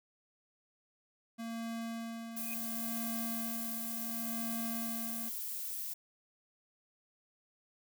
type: tone with tremolo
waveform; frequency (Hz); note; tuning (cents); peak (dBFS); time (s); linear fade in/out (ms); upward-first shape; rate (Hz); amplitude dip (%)
square; 229; A#3; -31; -38; 1.38-5.3; 20; sine; 0.7; 50
type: tone with exponential growth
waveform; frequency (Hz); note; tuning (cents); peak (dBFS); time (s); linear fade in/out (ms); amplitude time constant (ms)
sine; 2494; D#7; +3; -40; 2.29-2.54; 1; 54
type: noise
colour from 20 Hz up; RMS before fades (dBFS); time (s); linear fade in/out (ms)
violet; -40; 2.36-5.94; 10
effects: none